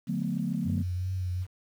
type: chord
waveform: sine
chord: B minor seventh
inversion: first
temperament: equal with one note detuned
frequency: 146.83 / 180.35 / 220 / 246.9 Hz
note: D3 / F#3 / A3 / B3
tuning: 0 / -44 / 0 / 0 cents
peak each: -34 / -31 / -32 / -34 dBFS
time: 0.07-0.83 s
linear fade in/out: 20 ms
type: tone with vibrato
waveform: sine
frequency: 91.8 Hz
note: F#2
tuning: 13 cents flat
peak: -28 dBFS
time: 0.64-1.47 s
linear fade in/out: 50 ms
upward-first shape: triangle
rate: 2.6 Hz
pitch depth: 49 cents each way
effects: tanh soft clip ceiling -17 dBFS + 9-bit